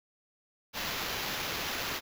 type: noise with sample-and-hold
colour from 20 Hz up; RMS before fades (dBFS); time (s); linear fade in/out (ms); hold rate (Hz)
white; -35; 0.73-2.01; 50; 8820
effects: none